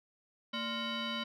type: tone with frequency modulation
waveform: sine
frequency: 1400 Hz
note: F6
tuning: 4 cents sharp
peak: -33 dBFS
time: 0.53-1.24 s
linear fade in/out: 10 ms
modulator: 814 Hz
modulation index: 3.2
effects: tanh soft clip ceiling -29 dBFS